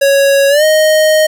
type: tone with pitch glide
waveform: square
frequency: 554.4 to 622.3 Hz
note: C#5 to D#5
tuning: 0 to 0 cents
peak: -7 dBFS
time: 0.01-1.27 s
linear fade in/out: 10 ms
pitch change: +200 cents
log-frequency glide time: 0.49-0.64 s
effects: none